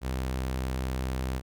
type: tone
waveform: sawtooth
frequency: 64.6 Hz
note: C2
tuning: 21 cents flat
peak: -25 dBFS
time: 0.01-1.42 s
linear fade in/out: 50 ms
effects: none